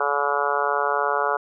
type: harmonic tone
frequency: 143.3 Hz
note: D3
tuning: 42 cents flat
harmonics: 3 / 4 / 5 / 6 / 7 / 8 / 9 / 10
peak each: -28 / -28 / -28 / -28 / -28 / -28 / -28 / -28 dBFS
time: 0-1.37 s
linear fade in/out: 5 ms
effects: none